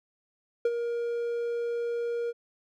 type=tone with ADSR envelope; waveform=triangle; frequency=471.7 Hz; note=A#4; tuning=20 cents sharp; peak=-18 dBFS; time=0.65-2.33 s; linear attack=4 ms; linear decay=42 ms; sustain=-8 dB; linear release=37 ms; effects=none